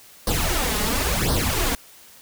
pink noise with flanger, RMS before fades -22 dBFS, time 0.27-1.75 s, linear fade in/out 2 ms, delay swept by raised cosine 0.2 to 4.8 ms, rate 0.95 Hz, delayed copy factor +0.8, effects white hiss -48 dBFS RMS until 2.21 s

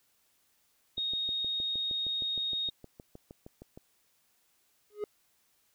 sine tone, 3729 Hz, A#7, in tune, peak -30 dBFS, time 0.97-2.7 s, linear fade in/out 10 ms
click train, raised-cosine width 2 ms, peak -33 dBFS, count 19, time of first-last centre 0.98-3.775 s, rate 6.44 Hz
triangle tone with exponential growth, 417.1 Hz, G#4, 7 cents sharp, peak -26 dBFS, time 4.9-5.04 s, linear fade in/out 1 ms, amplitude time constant 30 ms
effects white hiss -71 dBFS RMS until 5.74 s

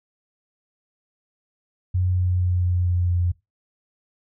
sine tone with pitch steps, 91.1 / 90.47 / 89.85 / 89.23 / 88.61 / 88 Hz, F#2 / F#2 / F2 / F2 / F2 / F2, -26 / -38 / +50 / +38 / +26 / +14 cents, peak -18 dBFS, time 1.94-3.32 s, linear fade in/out 10 ms, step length 230 ms, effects noise-tail reverb RT60 0.2 s tail -21 dB re dry

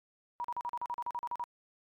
sine tone bursts, 961 Hz, B5, 48 cents flat, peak -33 dBFS, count 13, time 0.4-1.439 s, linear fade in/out 0 ms, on 43 ms, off 40 ms, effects AAC 48 kbps

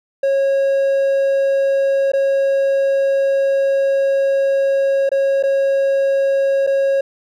triangle tone with dropouts, 547 Hz, C#5, 23 cents flat, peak -11 dBFS, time 0.23-7.01 s, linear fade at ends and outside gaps 5 ms, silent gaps 2.119-2.134 / 5.092-5.116 / 5.427-5.435 / 6.667-6.672 s, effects none

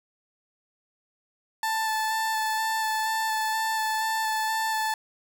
30% pulse tone with vibrato, 880 Hz, A5, in tune, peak -22 dBFS, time 1.63-4.94 s, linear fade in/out 2 ms, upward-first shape square, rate 2.1 Hz, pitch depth 11 cents each way, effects none

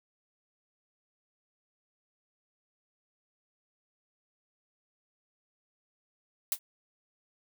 blue noise with exponential decay, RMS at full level -24 dBFS, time 6.52-6.59 s, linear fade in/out 1 ms, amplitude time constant 15 ms, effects none

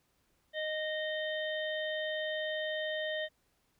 harmonic tone with a mistuned harmonic, 619 Hz, D#5, 9 cents flat, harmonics 1 / 3 / 5 / 6, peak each -35 / -38 / -42 / -45 dBFS, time 0.53-3.29 s, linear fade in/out 50 ms, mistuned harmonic 6, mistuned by -30 cents, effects pink hiss -74 dBFS RMS until 3.79 s

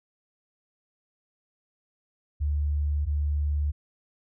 sine tone pair in turn, 73.42 / 73.42 Hz, D2 / D2, 0 / 0 cents, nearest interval unison, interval 0 cents, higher neither, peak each -23 dBFS, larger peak neither, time 2.4-3.06 / 3.06-3.72 s, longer neither, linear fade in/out 20 ms, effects none

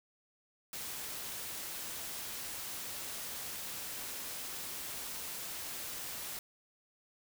white noise, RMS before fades -42 dBFS, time 0.73-6.39 s, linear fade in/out 2 ms, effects none

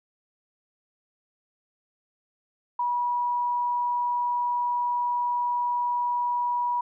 sine tone, 970 Hz, B5, 31 cents flat, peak -23 dBFS, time 2.79-6.81 s, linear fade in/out 5 ms, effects none

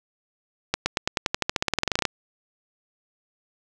accelerating click train, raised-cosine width 0.2 ms, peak -4 dBFS, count 21, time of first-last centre 0.74-2.053 s, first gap 120 ms, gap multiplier 0.93, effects none

